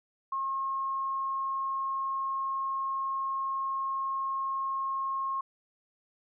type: tone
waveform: sine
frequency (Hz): 1078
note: C#6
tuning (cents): -49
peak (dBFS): -29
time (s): 0.32-5.41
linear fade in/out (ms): 5
effects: none